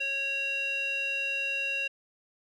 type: tone with band-pass filter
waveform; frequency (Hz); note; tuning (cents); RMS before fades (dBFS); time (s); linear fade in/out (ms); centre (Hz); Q
square; 550; C#5; -14; -31; 0-1.88; 10; 2600; 8.3
effects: none